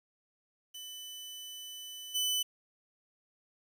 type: tone with level steps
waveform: sawtooth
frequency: 3000 Hz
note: F#7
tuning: 23 cents sharp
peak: -40 / -26 dBFS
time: 0.74-2.43 s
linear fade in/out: 10 ms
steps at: 2.14 s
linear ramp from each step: 20 ms
effects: 10-bit